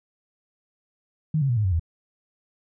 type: tone with pitch steps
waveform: sine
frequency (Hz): 155.56 / 137 / 120.65 / 106.25 / 93.57 / 82.41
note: D#3 / C#3 / B2 / G#2 / F#2 / E2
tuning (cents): 0 / -20 / -40 / +40 / +20 / 0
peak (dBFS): -19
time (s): 1.34-1.796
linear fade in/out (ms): 5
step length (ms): 76
effects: none